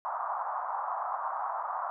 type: band-pass noise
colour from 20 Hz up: white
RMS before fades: -34 dBFS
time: 0.05-1.9 s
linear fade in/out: 0 ms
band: 710 to 1200 Hz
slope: 48 dB/octave
effects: none